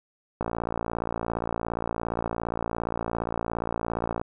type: click train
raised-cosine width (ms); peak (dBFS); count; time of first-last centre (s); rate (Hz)
1; -14; 219; 0.41-4.215; 57.3
effects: none